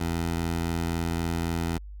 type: tone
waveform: 15% pulse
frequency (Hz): 83.8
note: E2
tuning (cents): +29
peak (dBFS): -20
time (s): 0-1.78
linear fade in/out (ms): 5
effects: added 50 Hz sine -38 dBFS peak until 2 s